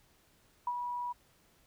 sine tone with ADSR envelope, 973 Hz, B5, 26 cents flat, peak -29 dBFS, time 0.67-1.13 s, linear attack 3 ms, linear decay 53 ms, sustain -5 dB, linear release 16 ms, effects pink hiss -67 dBFS RMS until 1.66 s

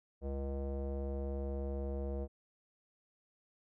square tone with low-pass filter, 68.6 Hz, C#2, 17 cents flat, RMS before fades -38 dBFS, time 0.21-2.28 s, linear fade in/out 50 ms, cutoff 550 Hz, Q 3.9, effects none

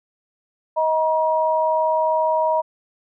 sine tone pair together, 631 / 953.8 Hz, D#5 / A#5, +24 / +39 cents, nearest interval perfect fifth, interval 715 cents, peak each -19 dBFS, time 0.76-2.62 s, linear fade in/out 20 ms, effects none

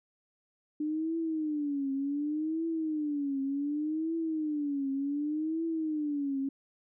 sine tone with vibrato, 299.1 Hz, D4, 32 cents sharp, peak -29 dBFS, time 0.8-6.49 s, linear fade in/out 5 ms, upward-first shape triangle, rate 0.67 Hz, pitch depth 180 cents each way, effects none

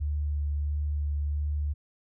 sine tone with vibrato, 73.42 Hz, D2, in tune, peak -26 dBFS, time 0-1.74 s, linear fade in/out 20 ms, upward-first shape sine, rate 1.5 Hz, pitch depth 13 cents each way, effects none

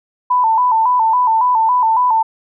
sine tone with vibrato, 942 Hz, A#5, 18 cents sharp, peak -10 dBFS, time 0.3-2.23 s, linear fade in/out 10 ms, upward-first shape square, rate 3.6 Hz, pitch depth 94 cents each way, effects none

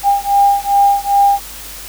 sine beating tone pair, 801 / 803.5 Hz, G5 / G5, +37 / +43 cents, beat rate 2.5 Hz, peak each -12 dBFS, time 0.03-1.4 s, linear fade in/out 50 ms, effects added 50 Hz sine -37 dBFS peak until 1.88 s + white hiss -31 dBFS RMS until 1.88 s

